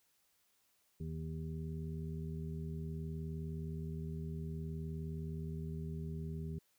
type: harmonic tone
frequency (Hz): 79.4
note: D#2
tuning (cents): +36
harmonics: 1 / 2 / 3 / 5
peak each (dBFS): -44 / -41 / -50 / -51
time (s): 1-6.59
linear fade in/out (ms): 5
effects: white hiss -75 dBFS RMS until 6.78 s